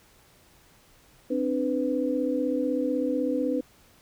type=tone cluster; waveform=sine; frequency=261.4 / 297.4 / 498.7 Hz; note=C4 / D4 / B4; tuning=-1 / +22 / +17 cents; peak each=-28 dBFS; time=1.3-3.61 s; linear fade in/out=10 ms; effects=pink hiss -58 dBFS RMS until 4.01 s